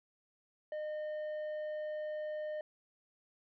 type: tone with tanh clipping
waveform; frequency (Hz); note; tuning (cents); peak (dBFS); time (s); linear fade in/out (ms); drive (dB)
sine; 610; D#5; -34; -38; 0.72-2.61; 2; 6
effects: none